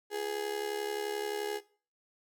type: tone with amplitude modulation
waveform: 35% pulse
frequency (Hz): 415.9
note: G#4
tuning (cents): +2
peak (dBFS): -28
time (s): 0.1-1.61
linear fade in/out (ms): 50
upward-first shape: sine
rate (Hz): 71.5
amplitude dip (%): 70
effects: noise-tail reverb RT60 0.4 s tail -18 dB re dry